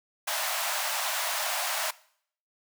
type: high-pass noise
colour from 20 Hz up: pink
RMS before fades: -30 dBFS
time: 0.27-1.91 s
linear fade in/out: 10 ms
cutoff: 590 Hz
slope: 96 dB/octave
effects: noise-tail reverb RT60 0.6 s tail -20 dB re dry